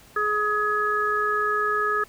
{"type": "harmonic tone", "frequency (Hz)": 420.4, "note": "G#4", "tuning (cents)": 21, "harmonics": [1, 3, 4], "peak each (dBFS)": [-28, -23, -26], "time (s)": [0.16, 2.04], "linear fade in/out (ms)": 5, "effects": ["pink hiss -51 dBFS RMS until 2.08 s"]}